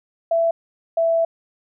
sine tone pair in turn, 666 / 662.3 Hz, E5 / E5, +18 / +8 cents, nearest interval unison, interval 10 cents, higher first, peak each -15 dBFS, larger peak neither, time 0.31-0.51 / 0.97-1.25 s, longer second, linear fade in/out 5 ms, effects none

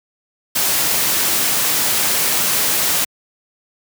white noise, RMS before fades -17 dBFS, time 0.55-3.05 s, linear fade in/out 10 ms, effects high-pass 100 Hz 12 dB/octave

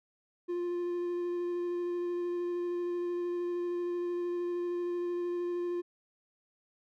triangle tone with vibrato, 350.7 Hz, F4, 7 cents sharp, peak -29 dBFS, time 0.48-5.82 s, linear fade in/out 20 ms, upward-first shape square, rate 13 Hz, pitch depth 8 cents each way, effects none

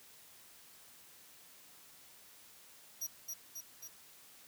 sawtooth tone with echo, 5770 Hz, F#8, 44 cents flat, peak -34 dBFS, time 3.01-3.07 s, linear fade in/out 10 ms, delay 270 ms, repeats 3, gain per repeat -3 dB, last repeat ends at 3.88 s, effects white hiss -59 dBFS RMS until 4.47 s + high-pass 60 Hz 12 dB/octave

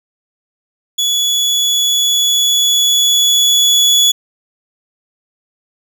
30% pulse tone with level ramp, 3407 Hz, G#7, 44 cents sharp, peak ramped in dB -10 to -5 dBFS, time 0.98-4.12 s, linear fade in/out 10 ms, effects none

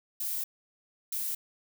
violet noise bursts at uneven times, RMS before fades -33 dBFS, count 2, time 0.2-0.44 / 1.12-1.35 s, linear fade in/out 5 ms, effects none

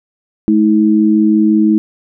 sine tone pair together, 214.3 / 320 Hz, A3 / D#4, -45 / +49 cents, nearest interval perfect fifth, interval 694 cents, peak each -10 dBFS, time 0.48-1.78 s, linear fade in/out 0 ms, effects none

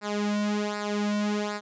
sawtooth tone with flanger, 207.7 Hz, G#3, in tune, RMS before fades -28 dBFS, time 0.01-1.61 s, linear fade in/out 50 ms, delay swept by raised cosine 0.31 to 2.41 ms, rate 1.3 Hz, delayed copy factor -0.75, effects resampled to 16000 Hz

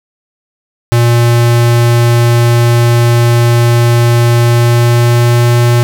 square tone with pitch glide, 118.7 to 119.8 Hz, A#2 to A#2, +32 to +48 cents, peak -6 dBFS, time 0.92-5.83 s, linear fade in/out 0 ms, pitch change +16 cents, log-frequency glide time 4.4-5.54 s, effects none

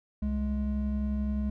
triangle tone pair together, 66.1 / 209.9 Hz, C2 / G#3, +18 / +19 cents, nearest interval octave + minor sixth, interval 2001 cents, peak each -28 dBFS, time 0.22-1.5 s, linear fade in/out 5 ms, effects none

